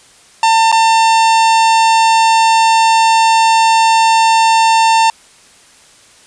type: tone with dropouts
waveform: 45% pulse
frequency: 900 Hz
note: A5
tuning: 39 cents sharp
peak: -7 dBFS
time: 0.43-5.1 s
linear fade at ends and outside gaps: 2 ms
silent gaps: 0.717-0.725 s
effects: white hiss -44 dBFS RMS until 6.26 s + resampled to 22050 Hz